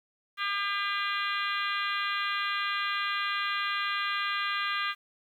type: harmonic tone with a mistuned harmonic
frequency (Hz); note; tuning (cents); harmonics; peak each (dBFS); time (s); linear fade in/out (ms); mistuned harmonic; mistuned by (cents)
401.6; G4; +42; 3 / 4 / 5 / 6 / 7 / 8 / 9 / 10; -32 / -34 / -36 / -38 / -39 / -40 / -41 / -42; 0.37-4.95; 50; 9; -65
effects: 10-bit